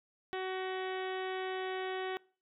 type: harmonic tone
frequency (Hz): 375.1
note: F#4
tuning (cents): +24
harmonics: 1 / 2 / 3 / 4 / 5 / 6 / 7 / 8 / 9 / 10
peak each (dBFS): -37 / -41 / -47 / -47 / -46 / -51 / -54 / -51 / -52 / -57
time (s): 0.33-2.17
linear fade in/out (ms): 0
effects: noise-tail reverb RT60 0.4 s tail -23 dB re dry